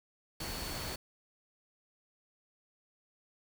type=tone in noise; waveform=sine; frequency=4435 Hz; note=C#8; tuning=in tune; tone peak=-46 dBFS; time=0.4-0.96 s; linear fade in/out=5 ms; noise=pink; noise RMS=-40 dBFS; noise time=0.4-0.96 s; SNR=-9 dB; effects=none